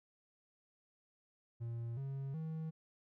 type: tone with pitch steps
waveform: triangle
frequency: 116.7 / 136.4 / 159.42 Hz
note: A#2 / C#3 / D#3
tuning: +2 / -28 / +42 cents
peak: -37 dBFS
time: 1.6-2.71 s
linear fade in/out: 20 ms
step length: 370 ms
effects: none